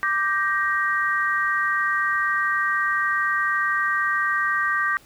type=chord; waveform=sine; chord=G minor; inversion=second; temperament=just; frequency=1176 / 1568 / 1881.6 Hz; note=D6 / G6 / Bb6; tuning=+2 / 0 / +16 cents; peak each=-24 dBFS; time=0.03-4.97 s; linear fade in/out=0 ms; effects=pink hiss -52 dBFS RMS until 5.05 s